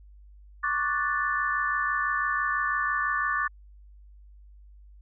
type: chord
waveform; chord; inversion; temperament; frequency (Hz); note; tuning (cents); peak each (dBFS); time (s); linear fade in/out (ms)
sine; D major seventh; third; equal; 1108.7 / 1174.7 / 1480 / 1760; C#6 / D6 / F#6 / A6; 0 / 0 / 0 / 0; -32 / -29 / -32 / -28; 0.63-3.48; 10
effects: added 50 Hz sine -48 dBFS peak until 5.01 s